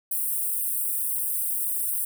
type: high-pass noise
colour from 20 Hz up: white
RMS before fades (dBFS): -27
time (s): 0.11-2.05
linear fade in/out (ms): 5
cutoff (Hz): 8400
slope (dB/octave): 96
effects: none